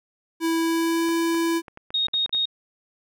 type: tone with pitch glide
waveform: square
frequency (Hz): 328.8 to 332.8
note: E4 to E4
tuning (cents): -4 to +17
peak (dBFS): -21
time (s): 0.4-1.62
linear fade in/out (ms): 50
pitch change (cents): +21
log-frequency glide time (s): 0.58-1.1
type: clicks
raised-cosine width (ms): 0.5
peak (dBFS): -26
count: 10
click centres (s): 1.089 / 1.346 / 1.682 / 1.774 / 1.905 / 2.084 / 2.141 / 2.261 / 2.294 / 2.348
type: tone bursts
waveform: sine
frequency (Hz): 3729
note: A#7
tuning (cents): 0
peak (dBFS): -20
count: 3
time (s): 1.94-2.456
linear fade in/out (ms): 5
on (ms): 130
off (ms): 63
effects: none